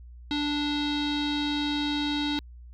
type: tone with low-pass filter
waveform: square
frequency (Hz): 293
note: D4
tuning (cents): -4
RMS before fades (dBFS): -28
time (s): 0.31-2.39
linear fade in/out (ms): 0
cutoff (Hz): 3900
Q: 6.8
effects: added 60 Hz sine -43 dBFS peak until 2.73 s